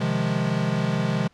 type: chord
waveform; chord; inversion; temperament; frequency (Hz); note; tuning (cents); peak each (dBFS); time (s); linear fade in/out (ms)
square; F minor seventh; second; equal; 130.81 / 155.56 / 174.61 / 207.7; C3 / Eb3 / F3 / Ab3; 0 / 0 / 0 / 0; -28; 0-1.28; 10
effects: pink hiss -60 dBFS RMS until 1.33 s + low-pass 5000 Hz 12 dB/octave